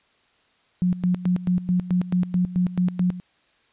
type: tone with tremolo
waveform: sine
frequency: 180 Hz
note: F#3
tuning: 47 cents flat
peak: -17 dBFS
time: 0.82-3.2 s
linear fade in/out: 0 ms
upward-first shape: square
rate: 4.6 Hz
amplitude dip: 80%
effects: white hiss -62 dBFS RMS until 3.72 s + resampled to 8000 Hz